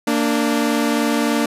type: tone pair together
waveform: sawtooth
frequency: 230.4 / 293.7 Hz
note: A#3 / D4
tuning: -20 / 0 cents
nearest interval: major third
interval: 420 cents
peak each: -15 dBFS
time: 0.07-1.46 s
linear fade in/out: 5 ms
effects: resampled to 32000 Hz